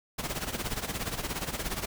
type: noise with tremolo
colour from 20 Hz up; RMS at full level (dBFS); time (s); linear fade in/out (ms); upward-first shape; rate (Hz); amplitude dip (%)
pink; -31; 0.18-1.86; 10; sine; 17; 75
effects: none